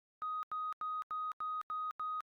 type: tone bursts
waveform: sine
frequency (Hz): 1251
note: D#6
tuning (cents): +9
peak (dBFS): -35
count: 7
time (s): 0.22-2.206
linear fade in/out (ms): 0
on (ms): 210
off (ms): 86
effects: tanh soft clip ceiling -31 dBFS + Opus 48 kbps